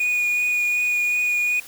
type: tone with vibrato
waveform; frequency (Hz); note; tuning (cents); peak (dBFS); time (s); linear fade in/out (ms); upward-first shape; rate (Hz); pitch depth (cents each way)
triangle; 2456; D#7; -23; -17; 0-1.6; 5; triangle; 2.7; 12
effects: white hiss -42 dBFS RMS until 1.67 s